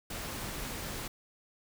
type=noise; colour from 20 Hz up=pink; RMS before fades=-39 dBFS; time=0.1-1.08 s; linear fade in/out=5 ms; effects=none